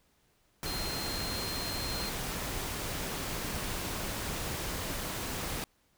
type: tone in noise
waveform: sine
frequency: 4186 Hz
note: C8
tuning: in tune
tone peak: -38 dBFS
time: 0.66-2.09 s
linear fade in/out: 0 ms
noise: pink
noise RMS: -36 dBFS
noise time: 0.63-5.64 s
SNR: -5 dB
effects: pink hiss -70 dBFS RMS until 5.97 s